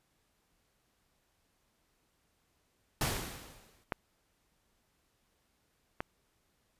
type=noise with exponential decay; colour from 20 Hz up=pink; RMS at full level=-30 dBFS; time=3.01-3.84 s; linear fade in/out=2 ms; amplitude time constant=180 ms
type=clicks; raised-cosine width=0.5 ms; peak=-25 / -17 / -19 dBFS; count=3; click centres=3.167 / 3.922 / 6.005 s
effects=pink hiss -75 dBFS RMS until 6.79 s + resampled to 32000 Hz